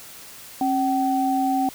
sine tone pair together, 270 / 763.7 Hz, C#4 / G5, -45 / -45 cents, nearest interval octave + tritone, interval 1800 cents, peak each -22 / -21 dBFS, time 0.61-1.69 s, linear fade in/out 2 ms, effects white hiss -42 dBFS RMS until 1.74 s

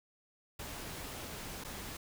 pink noise with dropouts, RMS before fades -44 dBFS, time 0.59-1.97 s, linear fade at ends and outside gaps 5 ms, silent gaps 1.639-1.646 s, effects none

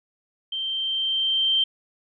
sine tone with level ramp, 3136 Hz, G7, in tune, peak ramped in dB -26 to -17 dBFS, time 0.52-1.64 s, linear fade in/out 5 ms, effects none

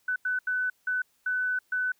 sine tone bursts at uneven times, 1501 Hz, F#6, 24 cents sharp, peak -25 dBFS, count 6, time 0.08-0.16 / 0.25-0.39 / 0.47-0.7 / 0.87-1.02 / 1.26-1.59 / 1.72-1.92 s, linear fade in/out 5 ms, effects white hiss -69 dBFS RMS until 1.99 s

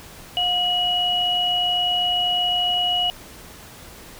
sine tone pair together, 715.7 / 2912 Hz, F5 / F#7, +42 / -28 cents, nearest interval 2 octaves, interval 2430 cents, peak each -25 / -19 dBFS, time 0.37-3.1 s, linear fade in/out 0 ms, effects pink hiss -42 dBFS RMS until 4.19 s

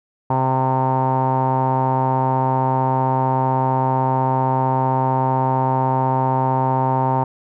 sawtooth tone with low-pass filter, 130.81 Hz, C3, in tune, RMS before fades -18 dBFS, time 0.3-7.24 s, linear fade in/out 5 ms, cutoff 890 Hz, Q 9.1, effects none

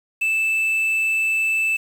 triangle tone with quantisation, 2637 Hz, E7, in tune, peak -16 dBFS, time 0.21-1.77 s, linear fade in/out 10 ms, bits 7, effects none

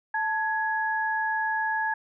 sine tone pair together, 880 / 1672.8 Hz, A5 / G#6, 0 / +12 cents, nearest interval major seventh, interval 1112 cents, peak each -27 dBFS, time 0.14-1.94 s, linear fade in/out 5 ms, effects none

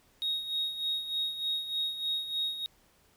triangle tone with tremolo, 3756 Hz, A#7, 12 cents sharp, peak -25 dBFS, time 0.22-2.66 s, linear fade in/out 0 ms, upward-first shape sine, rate 3.3 Hz, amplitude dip 70%, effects tanh soft clip ceiling -24 dBFS + pink hiss -65 dBFS RMS until 3.16 s

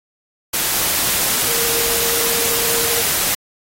sine tone in noise, 466.2 Hz, A#4, in tune, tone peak -26 dBFS, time 1.47-3.02 s, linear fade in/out 10 ms, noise white, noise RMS -18 dBFS, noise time 0.53-3.35 s, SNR -11 dB, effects AAC 48 kbps

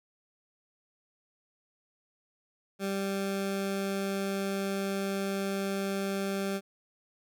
20% pulse tone, 196 Hz, G3, in tune, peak -25 dBFS, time 2.79-6.61 s, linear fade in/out 50 ms, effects none

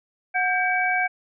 sine tone cluster, 734 / 1584 / 2279 Hz, F#5 / G6 / C#7, -14 / +18 / +47 cents, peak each -24 dBFS, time 0.34-1.08 s, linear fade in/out 20 ms, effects none

